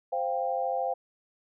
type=chord; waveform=sine; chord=C suspended fourth; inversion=none; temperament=equal with one note detuned; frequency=523.3 / 698.5 / 791.7 Hz; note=C5 / F5 / G5; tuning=0 / 0 / +17 cents; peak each=-31 dBFS; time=0.12-0.94 s; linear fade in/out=10 ms; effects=none